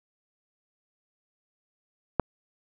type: click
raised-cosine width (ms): 1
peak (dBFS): -7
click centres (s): 2.197
effects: none